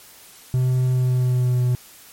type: tone with pitch glide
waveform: triangle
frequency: 127.7 to 124.5 Hz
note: C3 to B2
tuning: -42 to +14 cents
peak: -14 dBFS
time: 0.54-1.75 s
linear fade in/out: 0 ms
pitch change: -44 cents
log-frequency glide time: 0.89-1.62 s
effects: white hiss -46 dBFS RMS until 2.12 s + MP3 64 kbps